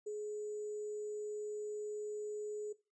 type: tone with sample-and-hold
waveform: sine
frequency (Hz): 420.9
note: G#4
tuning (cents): +23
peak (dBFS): -38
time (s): 0.06-2.73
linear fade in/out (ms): 10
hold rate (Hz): 7350
effects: noise-tail reverb RT60 0.3 s tail -20 dB re dry + resampled to 22050 Hz